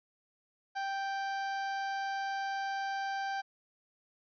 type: harmonic tone with a mistuned harmonic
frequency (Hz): 784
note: G5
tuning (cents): 0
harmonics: 1 / 2 / 3 / 4 / 5 / 6 / 7 / 8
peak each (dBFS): -34 / -39 / -51 / -52 / -56 / -51 / -59 / -59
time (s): 0.75-3.42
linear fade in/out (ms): 20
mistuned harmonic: 8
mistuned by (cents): -69
effects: none